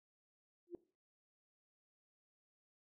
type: tone with exponential growth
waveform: sine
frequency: 348.2 Hz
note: F4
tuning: 5 cents flat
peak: -38 dBFS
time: 0.67-0.75 s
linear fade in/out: 1 ms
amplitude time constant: 16 ms
effects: noise-tail reverb RT60 0.4 s tail -19 dB re dry